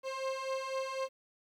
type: beating tone pair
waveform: 30% pulse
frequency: 528 / 532 Hz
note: C5 / C5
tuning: +16 / +29 cents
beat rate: 4 Hz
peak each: -36 / -34 dBFS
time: 0.03-1.09 s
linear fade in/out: 50 ms
effects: low-pass 6000 Hz 12 dB/octave + 11-bit